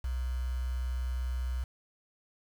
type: tone with quantisation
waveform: sine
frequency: 62.7 Hz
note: B1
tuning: 27 cents sharp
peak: -30 dBFS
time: 0.04-1.64 s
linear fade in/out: 5 ms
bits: 8
effects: none